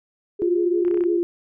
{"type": "tone with vibrato", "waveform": "sine", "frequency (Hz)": 392, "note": "G4", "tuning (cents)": 0, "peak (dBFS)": -24, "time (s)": [0.39, 1.19], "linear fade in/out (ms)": 10, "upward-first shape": "sine", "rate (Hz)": 5.8, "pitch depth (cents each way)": 130}
{"type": "tone with pitch glide", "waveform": "sine", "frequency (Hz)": [349.2, 345.6], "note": ["F4", "F4"], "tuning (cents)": [0, -18], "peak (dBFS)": -18, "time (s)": [0.42, 1.23], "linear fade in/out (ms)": 0, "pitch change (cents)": -18, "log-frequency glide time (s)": [0.99, 1.05]}
{"type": "clicks", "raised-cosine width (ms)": 0.5, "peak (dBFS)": -25, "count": 7, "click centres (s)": [0.85, 0.881, 0.912, 0.944, 0.974, 1.008, 1.038]}
{"effects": []}